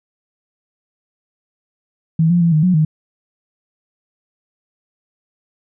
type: tone with pitch steps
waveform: sine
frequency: 161.8 / 174.4 / 168.5 / 154.3 / 182.2 / 155.4 Hz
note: E3 / F3 / E3 / D#3 / F#3 / D#3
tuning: -32 / -2 / +38 / -14 / -26 / -2 cents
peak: -10 dBFS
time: 2.19-2.85 s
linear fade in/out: 5 ms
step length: 110 ms
effects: none